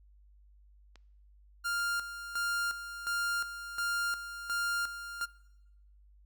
clicks, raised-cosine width 0.2 ms, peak -36 / -39 dBFS, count 2, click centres 0.957 / 1.799 s
45% pulse tone with tremolo, 1400 Hz, F6, 4 cents sharp, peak -31 dBFS, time 1.64-5.26 s, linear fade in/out 20 ms, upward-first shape square, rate 1.4 Hz, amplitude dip 70%
effects noise-tail reverb RT60 0.9 s tail -21 dB re dry + added 50 Hz sine -57 dBFS peak until 6.25 s

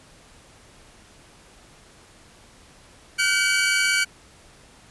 sawtooth tone cluster, 1435 / 1531 / 2285 Hz, F6 / G6 / D7, +47 / -41 / -48 cents, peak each -22 / -20 / -18 dBFS, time 3.18-4.05 s, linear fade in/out 20 ms, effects pink hiss -51 dBFS RMS until 4.9 s + resampled to 24000 Hz

